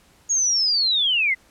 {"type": "linear sweep", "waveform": "sine", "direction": "down", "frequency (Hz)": [6690, 1987], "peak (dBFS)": -17, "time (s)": [0.29, 1.35], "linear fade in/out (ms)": 20, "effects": ["pink hiss -56 dBFS RMS until 1.5 s", "low-pass 12000 Hz 12 dB/octave"]}